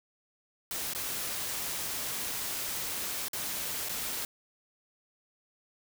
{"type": "noise with dropouts", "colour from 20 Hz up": "white", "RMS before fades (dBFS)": -35, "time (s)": [0.71, 4.25], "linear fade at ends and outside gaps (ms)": 1, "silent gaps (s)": [[0.935, 0.949], [3.284, 3.332], [3.887, 3.893]], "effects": []}